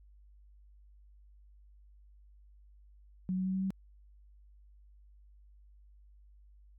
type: tone with pitch steps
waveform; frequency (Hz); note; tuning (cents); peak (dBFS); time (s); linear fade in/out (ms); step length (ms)
sine; 185 / 186.61 / 188.23 / 189.87 / 191.52; F#3 / F#3 / F#3 / F#3 / G3; 0 / +15 / +30 / +45 / -40; -30; 3.29-3.705; 0; 83
effects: added 50 Hz sine -56 dBFS peak until 6.78 s